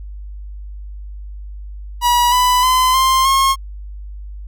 45% pulse tone with pitch steps, 968 / 994.6 / 1022 / 1050.1 / 1079 Hz, B5 / B5 / C6 / C6 / C#6, -35 / +12 / -41 / +6 / -47 cents, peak -11 dBFS, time 2.01-3.56 s, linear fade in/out 50 ms, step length 310 ms, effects added 50 Hz sine -28 dBFS peak until 4.47 s

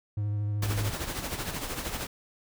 triangle tone with vibrato, 103.83 Hz, G#2, in tune, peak -25 dBFS, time 0.17-0.9 s, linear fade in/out 5 ms, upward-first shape sine, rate 13 Hz, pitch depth 21 cents each way
pink noise with tremolo, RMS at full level -32 dBFS, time 0.62-2.07 s, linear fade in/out 5 ms, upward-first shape sine, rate 13 Hz, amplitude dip 55%
effects none

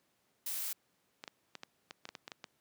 blue noise, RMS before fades -38 dBFS, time 0.46-0.73 s, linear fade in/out 5 ms
clicks, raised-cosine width 0.2 ms, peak -26 dBFS, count 11, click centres 1.239 / 1.278 / 1.553 / 1.634 / 1.909 / 2.054 / 2.09 / 2.152 / 2.279 / 2.318 / 2.442 s
effects pink hiss -75 dBFS RMS until 2.6 s + high-pass 150 Hz 12 dB/octave

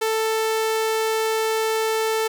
sawtooth tone, 442 Hz, A4, 8 cents sharp, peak -16 dBFS, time 0.01-2.28 s, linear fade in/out 10 ms, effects none

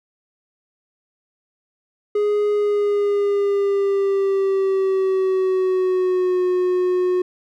triangle tone with pitch glide, 415.3 to 363.6 Hz, G#4 to F#4, 0 to -30 cents, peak -14 dBFS, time 2.15-7.22 s, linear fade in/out 5 ms, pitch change -230 cents, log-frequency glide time 2.52-6.43 s, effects none

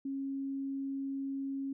sine tone, 272.9 Hz, C#4, 27 cents flat, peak -34 dBFS, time 0.05-1.73 s, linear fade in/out 5 ms, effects none

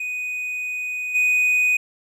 triangle tone with level steps, 2489 Hz, D#7, in tune, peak -23 / -14 dBFS, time 0-1.77 s, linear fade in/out 5 ms, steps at 1.14 s, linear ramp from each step 20 ms, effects none

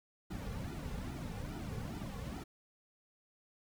brown noise with flanger, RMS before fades -42 dBFS, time 0.3-2.44 s, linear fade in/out 10 ms, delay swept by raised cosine 1.8 to 3.2 ms, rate 2.4 Hz, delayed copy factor -0.95, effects none

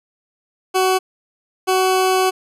20% pulse tone pair in turn, 374.6 / 374.6 Hz, F#4 / F#4, +21 / +21 cents, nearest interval unison, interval 0 cents, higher neither, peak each -9 dBFS, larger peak neither, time 0.74-0.99 / 1.67-2.31 s, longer second, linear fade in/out 20 ms, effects resampled to 32000 Hz

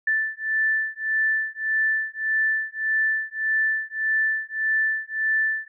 sine beating tone pair, 1760 / 1761.7 Hz, A6 / A6, 0 / +2 cents, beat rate 1.7 Hz, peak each -24 dBFS, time 0.07-5.68 s, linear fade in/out 5 ms, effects none

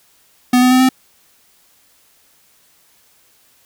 square tone with pitch steps, 248.6 / 252.1 / 255.6 / 259.2 Hz, B3 / B3 / C4 / C4, +12 / +36 / -40 / -16 cents, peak -9 dBFS, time 0.53-0.89 s, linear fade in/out 5 ms, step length 90 ms, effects white hiss -54 dBFS RMS until 3.65 s

